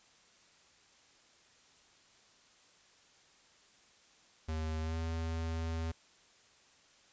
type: tone with pitch glide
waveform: square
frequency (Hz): 79.1 to 81.65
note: D#2 to E2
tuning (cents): +29 to -16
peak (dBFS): -35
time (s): 4.48-5.92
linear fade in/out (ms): 10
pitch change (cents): +55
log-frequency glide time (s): 4.81-4.97
effects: white hiss -64 dBFS RMS until 7.12 s + resampled to 16000 Hz